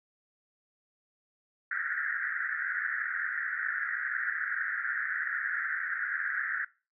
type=band-pass noise; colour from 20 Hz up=white; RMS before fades=-33 dBFS; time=1.71-6.65 s; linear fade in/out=5 ms; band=1400 to 1900 Hz; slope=96 dB/octave; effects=noise-tail reverb RT60 0.3 s tail -19 dB re dry